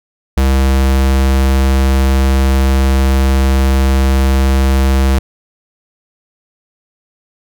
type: tone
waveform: square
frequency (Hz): 66.7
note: C2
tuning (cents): +34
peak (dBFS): -9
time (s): 0.37-5.19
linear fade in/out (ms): 5
effects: none